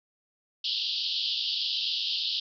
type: band-pass noise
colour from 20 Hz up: pink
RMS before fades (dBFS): -30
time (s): 0.64-2.4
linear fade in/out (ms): 5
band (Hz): 2900 to 5000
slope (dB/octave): 96
effects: none